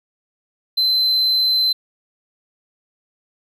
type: tone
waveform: triangle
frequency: 4069 Hz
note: C8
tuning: 49 cents flat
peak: -13 dBFS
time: 0.77-1.73 s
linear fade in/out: 10 ms
effects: none